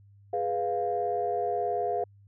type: chord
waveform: sine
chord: F diminished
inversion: first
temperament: equal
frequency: 415.3 / 493.9 / 698.5 Hz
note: Ab4 / Cb5 / F5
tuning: 0 / 0 / 0 cents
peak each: -31 / -32 / -28 dBFS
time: 0.33-2.04 s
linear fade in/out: 5 ms
effects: tanh soft clip ceiling -17 dBFS + added 100 Hz sine -53 dBFS peak until 2.27 s